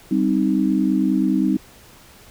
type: chord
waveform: sine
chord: C minor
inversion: second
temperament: equal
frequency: 196 / 261.6 / 311.1 Hz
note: G3 / C4 / Eb4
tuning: 0 / 0 / 0 cents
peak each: -20 dBFS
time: 0.11-1.57 s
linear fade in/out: 5 ms
effects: pink hiss -47 dBFS RMS until 2.3 s